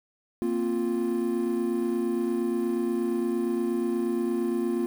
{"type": "chord", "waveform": "triangle", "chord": "Bb suspended second", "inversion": "none", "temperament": "equal", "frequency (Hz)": [233.1, 261.6, 349.2], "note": ["Bb3", "C4", "F4"], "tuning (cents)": [0, 0, 0], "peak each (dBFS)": [-27, -30, -25], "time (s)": [0.42, 4.86], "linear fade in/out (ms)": 0, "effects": ["8-bit"]}